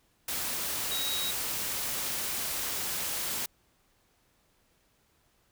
sine tone in noise, 3817 Hz, A#7, 40 cents sharp, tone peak -32 dBFS, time 0.91-1.31 s, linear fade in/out 5 ms, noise white, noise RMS -33 dBFS, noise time 0.28-3.46 s, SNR -2 dB, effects pink hiss -69 dBFS RMS until 5.51 s

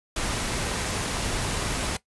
pink noise, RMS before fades -28 dBFS, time 0.16-1.97 s, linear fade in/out 5 ms, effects noise-tail reverb RT60 0.1 s tail -17 dB re dry + resampled to 24000 Hz

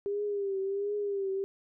sine tone with vibrato, 399.4 Hz, G4, 32 cents sharp, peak -29 dBFS, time 0.06-1.44 s, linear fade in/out 0 ms, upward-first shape triangle, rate 1.4 Hz, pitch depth 72 cents each way, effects none

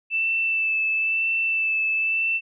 sine tone with vibrato, 2647 Hz, E7, 7 cents sharp, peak -20 dBFS, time 0.1-2.41 s, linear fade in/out 50 ms, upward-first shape sine, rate 1 Hz, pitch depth 18 cents each way, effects none

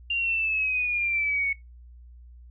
sine exponential sweep, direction down, 2793 to 2205 Hz, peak -23 dBFS, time 0.1-1.53 s, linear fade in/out 5 ms, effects noise-tail reverb RT60 0.2 s tail -22 dB re dry + added 60 Hz sine -45 dBFS peak until 2.5 s

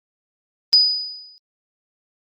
sine tone with exponential decay, 4965 Hz, D#8, 5 cents flat, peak -7 dBFS, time 0.73-1.38 s, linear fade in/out 0 ms, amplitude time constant 140 ms, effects Opus 32 kbps

